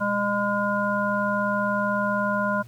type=harmonic tone; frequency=203.9 Hz; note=G#3; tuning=32 cents flat; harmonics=1 / 3 / 5 / 7; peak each=-27 / -27 / -27 / -27 dBFS; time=0-2.63 s; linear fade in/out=20 ms; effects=added 120 Hz sine -42 dBFS peak until 2.67 s + pink hiss -56 dBFS RMS until 2.67 s